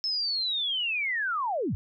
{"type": "linear sweep", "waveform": "sine", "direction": "down", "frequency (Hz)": [5280, 67.5], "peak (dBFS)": -26, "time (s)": [0.04, 1.75], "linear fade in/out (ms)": 0, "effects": []}